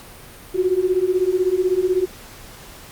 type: beating tone pair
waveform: sine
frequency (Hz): 358.3 / 374.3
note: F4 / F#4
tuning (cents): +44 / +20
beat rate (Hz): 16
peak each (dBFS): -20 / -18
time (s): 0.54-2.06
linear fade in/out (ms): 20
effects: pink hiss -41 dBFS RMS until 2.91 s + Opus 48 kbps